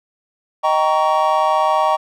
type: chord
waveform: triangle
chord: Eb dominant seventh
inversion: none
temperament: just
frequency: 622.3 / 777.8 / 933.4 / 1120.1 Hz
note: Eb5 / G5 / Bb5 / Db6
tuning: 0 / -14 / +2 / +18 cents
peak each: -17 dBFS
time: 0.63-1.97 s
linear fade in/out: 20 ms
effects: none